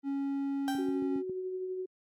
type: tone with pitch glide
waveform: triangle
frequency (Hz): 277.2 to 275.1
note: C#4 to C#4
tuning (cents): 0 to -13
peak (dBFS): -28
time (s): 0.03-1.23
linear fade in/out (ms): 50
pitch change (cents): -13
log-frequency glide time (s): 0.7-1.04
type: tone with exponential decay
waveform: 35% pulse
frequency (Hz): 784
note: G5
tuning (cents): 0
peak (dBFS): -29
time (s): 0.68-1.06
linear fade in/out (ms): 0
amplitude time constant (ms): 81
type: click train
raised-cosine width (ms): 3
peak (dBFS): -30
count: 5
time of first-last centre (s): 0.75-1.296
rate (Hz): 7.33
type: tone with tremolo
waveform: sine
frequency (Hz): 371.3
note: F#4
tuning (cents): +6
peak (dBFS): -32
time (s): 0.78-1.86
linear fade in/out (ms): 10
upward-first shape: triangle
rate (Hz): 12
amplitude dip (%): 35
effects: high-pass 150 Hz 12 dB/octave + AAC 64 kbps